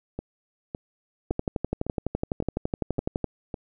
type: two click trains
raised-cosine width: 2 ms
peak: -18 / -12 dBFS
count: 7 / 24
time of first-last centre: 0.19-3.542 / 1.31-3.243 s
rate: 1.79 / 11.9 Hz
effects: none